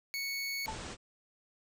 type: tone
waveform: 25% pulse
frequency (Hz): 2217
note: C#7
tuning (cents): 0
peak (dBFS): -31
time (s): 0.14-0.66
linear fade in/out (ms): 0
type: low-pass noise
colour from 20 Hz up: pink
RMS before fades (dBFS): -43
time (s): 0.64-0.97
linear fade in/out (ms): 50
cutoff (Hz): 8800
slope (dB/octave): 96
type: tone with exponential decay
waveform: sine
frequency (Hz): 880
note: A5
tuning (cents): 0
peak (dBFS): -32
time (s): 0.68-0.83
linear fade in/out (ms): 1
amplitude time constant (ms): 32
effects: none